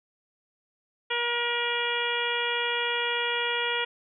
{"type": "harmonic tone", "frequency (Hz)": 476.5, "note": "A#4", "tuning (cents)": 38, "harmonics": [1, 2, 3, 4, 5, 6, 7], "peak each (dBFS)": [-33, -33, -33, -33, -33, -33, -33], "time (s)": [1.1, 3.85], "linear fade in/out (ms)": 10, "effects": []}